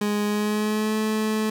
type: tone with pitch glide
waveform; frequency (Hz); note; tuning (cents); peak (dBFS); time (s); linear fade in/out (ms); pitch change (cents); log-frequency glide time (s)
30% pulse; 207.7 to 216.6; G#3 to A3; 0 to -27; -19; 0.01-1.5; 5; +73; 0.26-0.96
effects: none